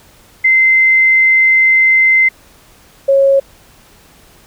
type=tone pair in turn; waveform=sine; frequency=2072 / 547.6 Hz; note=C7 / C#5; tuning=-17 / -21 cents; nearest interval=octave + major seventh; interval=2304 cents; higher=first; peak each=-6 dBFS; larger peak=neither; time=0.44-2.29 / 3.08-3.4 s; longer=first; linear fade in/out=10 ms; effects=pink hiss -45 dBFS RMS until 4.46 s